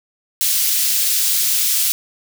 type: high-pass noise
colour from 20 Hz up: white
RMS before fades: -17 dBFS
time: 0.41-1.92 s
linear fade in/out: 0 ms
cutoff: 3300 Hz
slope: 12 dB/octave
effects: none